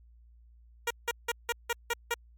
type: tone bursts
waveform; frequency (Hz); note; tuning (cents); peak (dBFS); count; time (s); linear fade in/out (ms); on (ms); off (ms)
10% pulse; 471.1; A#4; +18; -19; 7; 0.87-2.142; 5; 36; 170
effects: added 58 Hz sine -54 dBFS peak until 2.37 s + MP3 96 kbps